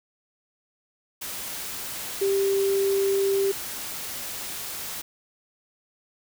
sine tone in noise, 392.6 Hz, G4, 3 cents sharp, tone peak -20 dBFS, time 2.21-3.52 s, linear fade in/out 10 ms, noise white, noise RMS -34 dBFS, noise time 1.21-5.02 s, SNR +11 dB, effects none

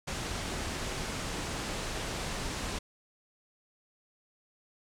pink low-pass noise, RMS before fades -36 dBFS, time 0.07-2.79 s, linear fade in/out 10 ms, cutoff 8900 Hz, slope 24 dB/octave, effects none

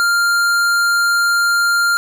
sine tone with tanh clipping, 1396.9 Hz, F6, in tune, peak -14 dBFS, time 0-1.97 s, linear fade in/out 0 ms, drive 18 dB, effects none

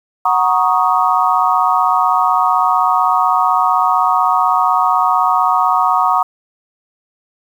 sine chord, D# minor seventh, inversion first, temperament equal with one note detuned, 740 / 940.4 / 1108.7 / 1244.5 Hz, F#5 / A#5 / C#6 / D#6, 0 / +15 / 0 / 0 cents, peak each -16 dBFS, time 0.25-6.23 s, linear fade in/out 5 ms, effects 7-bit

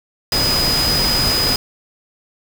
sine tone in noise, 4978 Hz, D#8, in tune, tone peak -16 dBFS, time 0.32-1.56 s, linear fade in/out 2 ms, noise pink, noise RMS -20 dBFS, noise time 0.32-1.56 s, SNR +1 dB, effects none

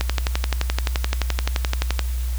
click train, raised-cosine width 0.2 ms, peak -4 dBFS, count 24, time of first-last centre 0.01-1.993 s, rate 11.6 Hz, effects added 61 Hz sine -21 dBFS peak until 2.38 s + white hiss -40 dBFS RMS until 2.38 s

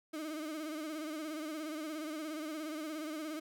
35% pulse tone with vibrato, 309.4 Hz, D#4, 10 cents flat, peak -37 dBFS, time 0.13-3.4 s, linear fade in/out 10 ms, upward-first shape sine, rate 17 Hz, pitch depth 73 cents each way, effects none

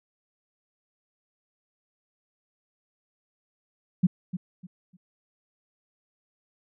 sine tone with echo, 180.6 Hz, F#3, 42 cents flat, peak -15 dBFS, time 4.03-4.07 s, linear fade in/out 10 ms, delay 300 ms, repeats 3, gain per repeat -12 dB, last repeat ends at 4.97 s, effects none

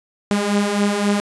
sawtooth beating tone pair, 201.5 / 205.3 Hz, G3 / G#3, +48 / -20 cents, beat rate 3.8 Hz, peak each -18 / -14 dBFS, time 0.31-1.2 s, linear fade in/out 0 ms, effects resampled to 24000 Hz + 7-bit

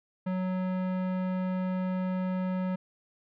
sine tone with tanh clipping, 185 Hz, F#3, in tune, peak -30 dBFS, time 0.26-2.76 s, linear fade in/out 10 ms, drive 18 dB, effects none

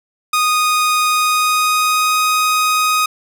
sawtooth tone with pitch glide, 1239 to 1251.2 Hz, D#6 to D#6, -8 to +9 cents, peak -9 dBFS, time 0.33-3.06 s, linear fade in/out 5 ms, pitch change +17 cents, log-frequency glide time 1.07-2.18 s, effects none

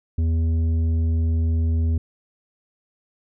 triangle tone with tanh clipping, 81.6 Hz, E2, 17 cents flat, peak -19 dBFS, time 0.18-1.98 s, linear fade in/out 5 ms, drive 12 dB, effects none

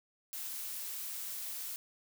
blue noise, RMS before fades -41 dBFS, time 0.33-1.76 s, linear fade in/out 0 ms, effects none

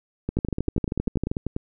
two click trains, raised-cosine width 3 ms, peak -13 / -11 dBFS, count 14 / 13, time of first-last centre 0.29-1.565 / 0.37-1.315 s, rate 10.2 / 12.7 Hz, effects none

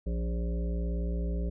harmonic tone with a mistuned harmonic, 58.27 Hz, A#1, in tune, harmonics 1 / 3 / 5 / 7 / 9 / 10, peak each -29 / -36 / -45 / -43 / -46 / -48 dBFS, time 0.06-1.5 s, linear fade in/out 10 ms, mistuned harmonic 5, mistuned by -17 cents, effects none

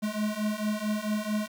square beating tone pair, 209.8 / 214.3 Hz, G#3 / A3, +18 / -45 cents, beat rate 4.5 Hz, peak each -32 / -31 dBFS, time 0.02-1.48 s, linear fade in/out 20 ms, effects 9-bit

